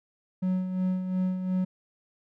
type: tone with tremolo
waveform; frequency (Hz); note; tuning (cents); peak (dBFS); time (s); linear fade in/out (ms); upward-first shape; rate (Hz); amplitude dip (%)
triangle; 185; F#3; 0; -21; 0.42-1.65; 10; sine; 2.8; 55
effects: none